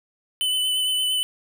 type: tone with vibrato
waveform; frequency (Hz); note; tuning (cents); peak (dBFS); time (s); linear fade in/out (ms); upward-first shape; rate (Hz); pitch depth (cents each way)
square; 3013; F#7; +31; -21; 0.41-1.23; 0; sine; 8.7; 20
effects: none